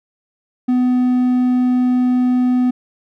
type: tone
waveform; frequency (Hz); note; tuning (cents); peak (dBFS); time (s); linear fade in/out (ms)
triangle; 250.3; B3; +23; -10; 0.68-2.71; 10
effects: none